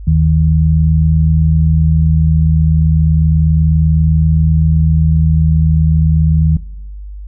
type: tone pair together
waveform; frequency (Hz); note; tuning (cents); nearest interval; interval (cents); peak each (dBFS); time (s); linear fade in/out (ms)
sine; 77.78 / 158.1; D#2 / D#3; 0 / +28; octave; 1228; -10; 0.07-6.57; 5
effects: noise-tail reverb RT60 0.8 s tail -21 dB re dry + added 50 Hz sine -25 dBFS peak until 7.27 s